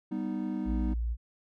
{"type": "chord", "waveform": "triangle", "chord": "G augmented", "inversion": "none", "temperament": "equal", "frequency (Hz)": [196, 246.9, 311.1], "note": ["G3", "B3", "D#4"], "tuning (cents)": [0, 0, 0], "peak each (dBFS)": -33, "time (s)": [0.11, 0.94], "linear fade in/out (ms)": 10}
{"type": "tone", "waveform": "sine", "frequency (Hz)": 57.7, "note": "A#1", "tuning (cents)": -17, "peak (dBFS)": -28, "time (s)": [0.65, 1.17], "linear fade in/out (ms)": 50}
{"effects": []}